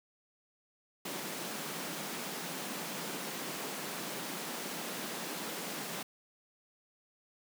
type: high-pass noise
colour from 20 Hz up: pink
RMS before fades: -40 dBFS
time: 1.05-6.03 s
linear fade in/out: 5 ms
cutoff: 160 Hz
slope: 48 dB/octave
effects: none

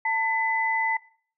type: tone pair together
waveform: sine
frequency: 894 / 2007 Hz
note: A5 / B6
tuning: +27 / +27 cents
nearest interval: octave + major second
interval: 1400 cents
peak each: -25 dBFS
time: 0.05-0.97 s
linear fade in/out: 5 ms
effects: noise-tail reverb RT60 0.5 s tail -20 dB re dry

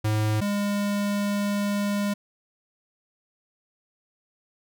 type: tone pair in turn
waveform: square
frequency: 107.5 / 203.5 Hz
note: A2 / G#3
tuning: -40 / -35 cents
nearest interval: major seventh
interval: 1105 cents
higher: second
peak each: -22 / -24 dBFS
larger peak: first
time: 0.04-0.41 / 0.41-2.14 s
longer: second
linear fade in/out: 10 ms
effects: none

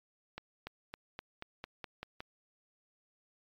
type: accelerating click train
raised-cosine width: 0.3 ms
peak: -25 dBFS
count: 9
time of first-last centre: 0.38-2.205 s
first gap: 290 ms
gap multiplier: 0.93
effects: MP3 96 kbps

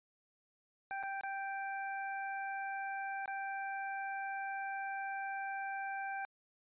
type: tone with dropouts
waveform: 25% pulse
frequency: 784 Hz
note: G5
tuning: in tune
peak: -34 dBFS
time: 0.91-6.25 s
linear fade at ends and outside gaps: 0 ms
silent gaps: 1.028-1.035 / 1.21-1.235 / 3.258-3.278 s
effects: resampled to 8000 Hz

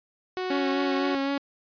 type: tone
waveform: sawtooth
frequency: 369.2 Hz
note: F#4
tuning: 4 cents flat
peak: -24 dBFS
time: 0.37-1.15 s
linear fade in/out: 0 ms
type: tone with vibrato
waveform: sawtooth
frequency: 277 Hz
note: C#4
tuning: 1 cent flat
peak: -21 dBFS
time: 0.5-1.38 s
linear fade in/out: 5 ms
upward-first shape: sine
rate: 3.9 Hz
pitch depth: 21 cents each way
effects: resampled to 11025 Hz

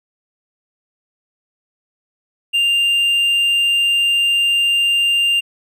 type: tone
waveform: triangle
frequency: 2794 Hz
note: F7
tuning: in tune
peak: -11 dBFS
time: 2.53-5.41 s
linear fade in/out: 20 ms
effects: none

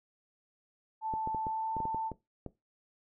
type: tone with pitch glide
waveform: sine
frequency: 880 to 889.2 Hz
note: A5 to A5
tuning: 0 to +18 cents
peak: -32 dBFS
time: 1.01-2.12 s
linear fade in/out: 50 ms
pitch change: +18 cents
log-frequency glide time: 1.46-1.73 s
type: clicks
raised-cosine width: 2 ms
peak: -26 dBFS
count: 10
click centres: 1.138 / 1.274 / 1.347 / 1.468 / 1.767 / 1.803 / 1.854 / 1.946 / 2.117 / 2.463 s
effects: noise-tail reverb RT60 0.2 s tail -17 dB re dry

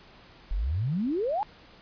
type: exponential sweep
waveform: sine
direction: up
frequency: 38.89 to 878 Hz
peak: -25 dBFS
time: 0.51-1.43 s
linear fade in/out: 0 ms
effects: pink hiss -53 dBFS RMS until 1.81 s + resampled to 11025 Hz

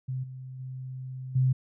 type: tone with level steps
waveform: sine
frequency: 129.7 Hz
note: C3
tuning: 15 cents flat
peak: -29 / -38 / -35 / -20 dBFS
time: 0.08-1.53 s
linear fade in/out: 10 ms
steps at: 0.23 / 0.59 / 1.35 s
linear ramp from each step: 10 ms
effects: none

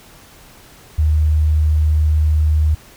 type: tone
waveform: sine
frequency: 76.9 Hz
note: D#2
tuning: 20 cents flat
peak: -11 dBFS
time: 0.98-2.75 s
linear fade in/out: 10 ms
effects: pink hiss -44 dBFS RMS until 2.96 s

